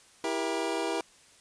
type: chord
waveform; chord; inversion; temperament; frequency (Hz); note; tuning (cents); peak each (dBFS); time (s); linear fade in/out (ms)
25% pulse; E diminished; none; just; 329.6 / 395.6 / 474.7; E4 / G4 / Bb4; 0 / +16 / +31; -29 / -30 / -30; 0.24-1.01; 2
effects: white hiss -58 dBFS RMS until 1.4 s + resampled to 22050 Hz